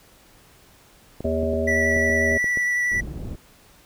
clicks, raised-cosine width 2 ms, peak -19 dBFS, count 9, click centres 1.206 / 1.254 / 1.432 / 1.535 / 1.966 / 2.098 / 2.32 / 2.443 / 2.573 s
harmonic tone, 80.1 Hz, E2, 49 cents flat, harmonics 1 / 3 / 5 / 7 / 8, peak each -27 / -27 / -27 / -27 / -27 dBFS, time 1.24-2.38 s, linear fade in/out 10 ms
triangle tone with vibrato, 1957 Hz, B6, 16 cents flat, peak -18 dBFS, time 1.67-3.01 s, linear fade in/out 10 ms, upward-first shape sine, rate 11 Hz, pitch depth 10 cents each way
pink low-pass noise, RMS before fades -32 dBFS, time 2.91-3.36 s, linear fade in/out 10 ms, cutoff 290 Hz, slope 12 dB/octave
effects pink hiss -53 dBFS RMS until 3.85 s

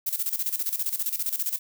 violet noise with tremolo, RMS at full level -26 dBFS, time 0.06-1.59 s, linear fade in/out 10 ms, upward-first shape square, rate 15 Hz, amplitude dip 75%, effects none

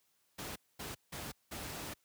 pink noise bursts at uneven times, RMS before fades -43 dBFS, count 4, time 0.38-0.56 / 0.79-0.95 / 1.12-1.32 / 1.51-1.94 s, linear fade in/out 10 ms, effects white hiss -75 dBFS RMS until 2.04 s + high-pass 60 Hz 12 dB/octave

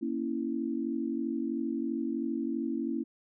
sine chord, A# diminished, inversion none, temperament equal with one note detuned, 234.2 / 277.2 / 329.6 Hz, A#3 / C#4 / E4, +8 / 0 / 0 cents, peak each -34 dBFS, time 0.01-3.04 s, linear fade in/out 20 ms, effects none

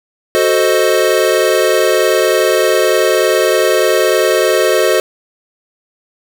square chord, F# diminished seventh, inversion none, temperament equal, 370 / 440 / 523.3 / 622.3 Hz, F#4 / A4 / C5 / Eb5, 0 / 0 / 0 / 0 cents, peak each -16 dBFS, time 0.35-5 s, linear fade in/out 0 ms, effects none

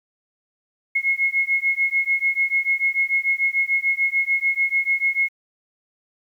sine beating tone pair, 2165 / 2171.8 Hz, C#7 / C#7, -41 / -36 cents, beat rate 6.8 Hz, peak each -21 dBFS, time 0.95-5.29 s, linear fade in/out 10 ms, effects 9-bit

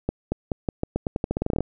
accelerating click train, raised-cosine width 2 ms, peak -10 dBFS, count 18, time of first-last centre 0.09-1.606 s, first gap 230 ms, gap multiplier 0.86, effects none

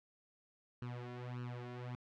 sawtooth tone with flanger, 122.9 Hz, B2, 8 cents flat, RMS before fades -45 dBFS, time 0.82-1.95 s, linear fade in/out 0 ms, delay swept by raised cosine 0.7 to 2.9 ms, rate 1.7 Hz, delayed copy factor +1, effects low-pass 3000 Hz 12 dB/octave

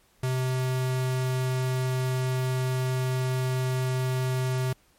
square tone, 128.9 Hz, C3, 26 cents flat, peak -25 dBFS, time 0.23-4.73 s, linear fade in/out 5 ms, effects pink hiss -63 dBFS RMS until 4.98 s + MP3 64 kbps

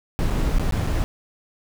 brown noise with dropouts, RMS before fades -21 dBFS, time 0.19-1.04 s, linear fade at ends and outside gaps 0 ms, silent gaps 0.301-0.306 / 0.584-0.596 / 0.709-0.723 / 0.867-0.872 s, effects none

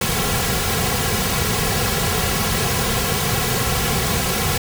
pink noise with comb filter, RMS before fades -20 dBFS, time 0.01-4.58 s, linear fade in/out 5 ms, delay 3.3 ms, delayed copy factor -0.8, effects none

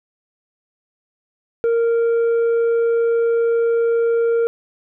sine tone with tanh clipping, 463.7 Hz, A#4, 9 cents flat, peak -15 dBFS, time 1.64-4.47 s, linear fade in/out 0 ms, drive 4 dB, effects none

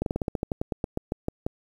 slowing click train, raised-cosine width 2 ms, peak -13 dBFS, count 16, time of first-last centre 0.02-1.465 s, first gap 42 ms, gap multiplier 1.11, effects 8-bit

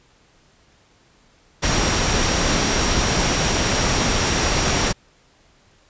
sine tone in noise, 5640 Hz, F8, 16 cents sharp, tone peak -29 dBFS, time 1.62-4.93 s, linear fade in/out 20 ms, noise pink, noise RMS -19 dBFS, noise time 1.62-4.93 s, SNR -13 dB, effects pink hiss -56 dBFS RMS until 5.89 s + resampled to 16000 Hz

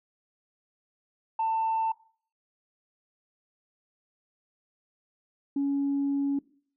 sine tone pair in turn, 893 / 279.8 Hz, A5 / C#4, +25 / +16 cents, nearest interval octave + minor sixth, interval 2009 cents, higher first, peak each -23 dBFS, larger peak neither, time 1.39-1.92 / 5.56-6.39 s, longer second, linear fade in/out 5 ms, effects noise-tail reverb RT60 0.5 s tail -21 dB re dry + tanh soft clip ceiling -21 dBFS

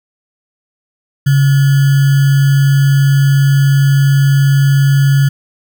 sine tone with sample-and-hold, 138.59 Hz, C#3, in tune, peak -6 dBFS, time 1.26-5.29 s, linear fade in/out 10 ms, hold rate 1575 Hz, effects none

